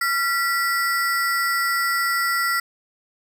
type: ring-modulated tone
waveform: square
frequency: 1661.2 Hz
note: G#6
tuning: in tune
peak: -17 dBFS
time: 0.01-2.6 s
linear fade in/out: 5 ms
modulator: 291 Hz
effects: none